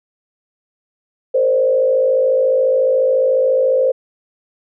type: tone with frequency modulation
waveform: sine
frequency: 523.3 Hz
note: C5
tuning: in tune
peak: -11 dBFS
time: 1.34-3.92 s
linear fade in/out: 10 ms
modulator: 54.2 Hz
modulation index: 0.83
effects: none